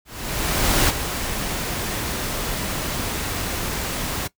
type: noise with ADSR envelope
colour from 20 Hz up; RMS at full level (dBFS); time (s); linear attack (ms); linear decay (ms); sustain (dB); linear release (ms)
pink; -17; 0.05-4.28; 840; 21; -9; 15
effects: noise-tail reverb RT60 0.1 s tail -19 dB re dry